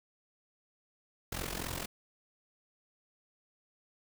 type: noise with amplitude modulation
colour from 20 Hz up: pink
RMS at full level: -35 dBFS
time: 1.32-1.86 s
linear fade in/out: 5 ms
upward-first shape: sine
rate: 44 Hz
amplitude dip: 80%
effects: none